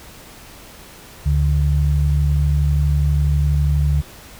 sine tone pair together, 72.3 / 144.6 Hz, D2 / D3, -27 / -27 cents, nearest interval octave, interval 1200 cents, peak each -15 / -18 dBFS, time 1.25-4.02 s, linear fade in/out 20 ms, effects pink hiss -41 dBFS RMS until 4.39 s

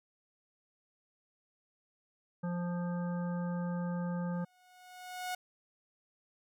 harmonic tone, 175.2 Hz, F3, 6 cents sharp, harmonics 1 / 3 / 5 / 7 / 9, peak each -33 / -43 / -47 / -50 / -52 dBFS, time 2.43-4.45 s, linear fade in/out 10 ms
sawtooth tone with exponential growth, 730 Hz, F#5, 24 cents flat, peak -30 dBFS, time 4.33-5.35 s, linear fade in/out 5 ms, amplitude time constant 220 ms
effects none

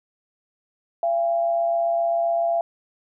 sine tone pair together, 679 / 806.4 Hz, F5 / G5, -49 / +49 cents, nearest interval minor third, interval 298 cents, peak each -19 / -30 dBFS, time 1.03-2.61 s, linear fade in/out 2 ms, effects none

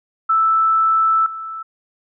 sine tone with level steps, 1318.5 Hz, E6, in tune, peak -12 / -26 dBFS, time 0.29-1.63 s, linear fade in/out 10 ms, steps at 1.26 s, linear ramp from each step 2 ms, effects none

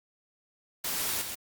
white noise with echo, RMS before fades -32 dBFS, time 0.84-1.22 s, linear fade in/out 5 ms, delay 130 ms, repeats 1, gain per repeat -5 dB, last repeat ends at 1.35 s, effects Opus 48 kbps

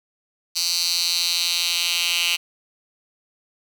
10% pulse tone with high-pass filter sweep, 172.1 Hz, F3, 25 cents flat, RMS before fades -22 dBFS, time 0.55-2.37 s, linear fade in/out 20 ms, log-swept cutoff 4700 to 3000 Hz, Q 3.6, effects none

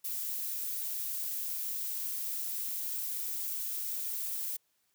violet noise, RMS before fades -36 dBFS, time 0.04-4.57 s, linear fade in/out 10 ms, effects white hiss -75 dBFS RMS until 4.94 s + high-pass 60 Hz 12 dB/octave

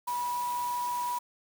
sine tone in noise, 975 Hz, B5, 23 cents flat, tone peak -29 dBFS, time 0.07-1.19 s, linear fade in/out 10 ms, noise white, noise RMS -43 dBFS, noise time 0.07-1.19 s, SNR +11 dB, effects none

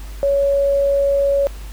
sine tone, 559 Hz, C#5, 14 cents sharp, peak -13 dBFS, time 0.23-1.47 s, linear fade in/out 0 ms, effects added 50 Hz sine -29 dBFS peak until 1.72 s + pink hiss -42 dBFS RMS until 1.72 s

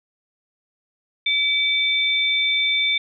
sine tone pair together, 2294 / 3566 Hz, D7 / A7, -41 / +22 cents, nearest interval minor sixth, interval 763 cents, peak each -20 dBFS, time 1.26-2.98 s, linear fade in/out 5 ms, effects none

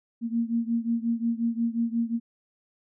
sine beating tone pair, 230 / 235.6 Hz, A#3 / A#3, -23 / +19 cents, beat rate 5.6 Hz, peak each -26 / -28 dBFS, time 0.21-2.2 s, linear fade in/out 50 ms, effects none

